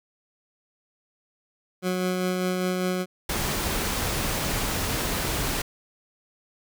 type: tone with tremolo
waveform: 20% pulse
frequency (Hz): 183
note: F#3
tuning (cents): -19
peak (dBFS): -18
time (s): 1.82-3.06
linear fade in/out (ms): 50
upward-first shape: sine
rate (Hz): 5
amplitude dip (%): 25
type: noise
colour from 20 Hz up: pink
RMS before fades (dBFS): -27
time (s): 3.29-5.62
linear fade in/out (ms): 5
effects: none